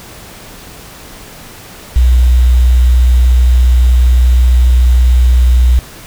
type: tone with quantisation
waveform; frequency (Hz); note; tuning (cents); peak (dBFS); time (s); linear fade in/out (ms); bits
sine; 61.74; B1; 0; -4; 1.96-5.79; 0; 5
effects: pink hiss -33 dBFS RMS until 6.06 s